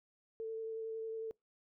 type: tone with vibrato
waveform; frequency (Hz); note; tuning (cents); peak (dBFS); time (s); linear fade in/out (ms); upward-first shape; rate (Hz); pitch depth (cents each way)
sine; 446.1; A4; +24; -38; 0.4-1.31; 0; sine; 11; 12
effects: noise-tail reverb RT60 0.2 s tail -26 dB re dry